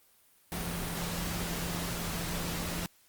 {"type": "tone in noise", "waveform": "sine", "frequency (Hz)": 171.5, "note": "F3", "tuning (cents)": -31, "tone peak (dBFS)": -38, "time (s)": [0.52, 2.86], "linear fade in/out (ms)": 0, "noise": "pink", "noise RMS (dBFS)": -36, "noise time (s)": [0.52, 2.86], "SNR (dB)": -5, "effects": ["white hiss -64 dBFS RMS until 3.08 s", "Opus 32 kbps"]}